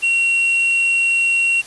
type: tone with quantisation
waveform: triangle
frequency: 2739 Hz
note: F7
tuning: 34 cents flat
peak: -12 dBFS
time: 0.02-1.62 s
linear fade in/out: 20 ms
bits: 7
effects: white hiss -38 dBFS RMS until 1.66 s + resampled to 24000 Hz